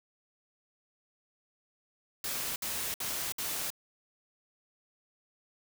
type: noise bursts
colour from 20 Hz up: white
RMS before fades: -35 dBFS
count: 4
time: 2.24-3.703 s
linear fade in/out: 2 ms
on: 320 ms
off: 61 ms
effects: none